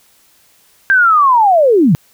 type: linear sweep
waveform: sine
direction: down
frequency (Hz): 1600 to 131.9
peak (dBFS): -6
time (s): 0.9-1.95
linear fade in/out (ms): 0
effects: white hiss -51 dBFS RMS until 2.13 s